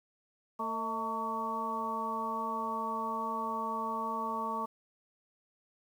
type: harmonic tone with a mistuned harmonic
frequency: 225.3 Hz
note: A3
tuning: 41 cents sharp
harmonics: 1 / 2 / 3 / 4 / 5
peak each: -41 / -43 / -44 / -37 / -35 dBFS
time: 0.59-4.66 s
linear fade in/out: 10 ms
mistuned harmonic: 3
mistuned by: -90 cents
effects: 10-bit